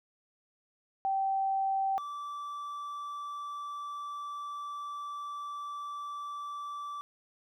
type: tone pair in turn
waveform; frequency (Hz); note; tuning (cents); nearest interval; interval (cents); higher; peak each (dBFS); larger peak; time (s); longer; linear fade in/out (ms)
sine / triangle; 776 / 1162.7; G5 / D6; -18 / -18; perfect fifth; 700; second; -27 / -35; first; 1.05-1.98 / 1.98-7.01; second; 0
effects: none